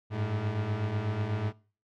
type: beating tone pair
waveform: 40% pulse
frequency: 99.9 / 108 Hz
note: G2 / A2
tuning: +33 / -32 cents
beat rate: 8.1 Hz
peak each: -34 / -29 dBFS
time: 0.1-1.53 s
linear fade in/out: 50 ms
effects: noise-tail reverb RT60 0.4 s tail -22 dB re dry + low-pass 3000 Hz 12 dB/octave